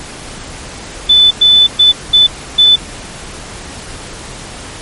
sine tone bursts at uneven times, 3501 Hz, A7, 9 cents flat, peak -3 dBFS, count 5, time 1.09-1.31 / 1.41-1.67 / 1.79-1.92 / 2.13-2.27 / 2.58-2.76 s, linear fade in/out 10 ms, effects pink hiss -28 dBFS RMS until 4.81 s + MP3 48 kbps

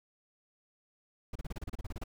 brown noise bursts, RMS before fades -37 dBFS, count 13, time 1.33-2.039 s, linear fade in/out 5 ms, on 25 ms, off 32 ms, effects none

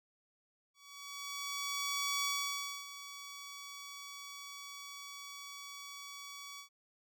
10% pulse tone with ADSR envelope, 1134 Hz, C#6, 39 cents sharp, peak -24 dBFS, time 0.74-6.69 s, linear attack 1500 ms, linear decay 610 ms, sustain -14 dB, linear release 98 ms, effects none

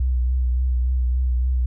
sine tone with vibrato, 62.6 Hz, B1, 24 cents sharp, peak -17 dBFS, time 0-1.66 s, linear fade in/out 5 ms, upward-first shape triangle, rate 3.5 Hz, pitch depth 46 cents each way, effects none

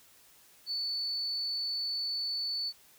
sine tone, 4475 Hz, C#8, 16 cents sharp, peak -31 dBFS, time 0.66-2.73 s, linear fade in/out 50 ms, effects white hiss -60 dBFS RMS until 2.98 s

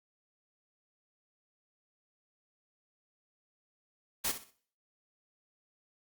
white noise with echo, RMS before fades -32 dBFS, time 4.24-4.32 s, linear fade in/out 10 ms, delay 63 ms, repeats 3, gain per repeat -11 dB, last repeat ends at 4.509 s, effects noise-tail reverb RT60 0.5 s tail -18 dB re dry + Opus 48 kbps

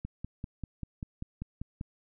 click train, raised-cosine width 5 ms, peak -24 dBFS, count 10, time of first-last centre 0.05-1.811 s, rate 5.11 Hz, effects none

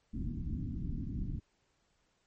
pink low-pass noise, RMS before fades -37 dBFS, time 0.13-1.4 s, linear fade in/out 10 ms, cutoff 290 Hz, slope 48 dB/octave, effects pink hiss -75 dBFS RMS until 2.26 s + MP3 32 kbps

